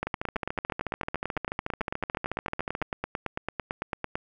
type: two click trains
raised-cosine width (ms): 0.5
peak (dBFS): -14 / -15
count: 38 / 39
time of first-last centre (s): 0.03-4.155 / 0.07-2.824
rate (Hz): 8.97 / 13.8
effects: none